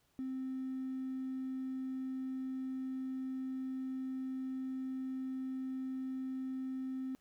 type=tone with hard clipping; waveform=triangle; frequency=261.6 Hz; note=C4; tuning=in tune; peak=-37 dBFS; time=0.19-7.15 s; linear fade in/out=0 ms; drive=3 dB; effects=pink hiss -74 dBFS RMS until 7.2 s